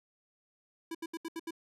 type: tone bursts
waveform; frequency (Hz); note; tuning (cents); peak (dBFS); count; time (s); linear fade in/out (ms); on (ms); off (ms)
square; 329.6; E4; 0; -37; 6; 0.91-1.508; 5; 38; 74
effects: resampled to 32000 Hz